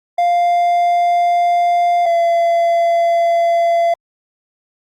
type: tone pair in turn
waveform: triangle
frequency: 698.5 / 680.6 Hz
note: F5 / F5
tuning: 0 / -45 cents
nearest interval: unison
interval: 45 cents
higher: first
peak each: -9 dBFS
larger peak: neither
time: 0.18-2.06 / 2.06-3.94 s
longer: neither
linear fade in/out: 5 ms
effects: Opus 32 kbps